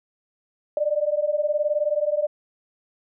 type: beating tone pair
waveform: sine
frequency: 587.3 / 606.3 Hz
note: D5 / D#5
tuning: 0 / -45 cents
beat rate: 19 Hz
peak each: -23 dBFS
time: 0.77-2.27 s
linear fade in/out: 2 ms
effects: none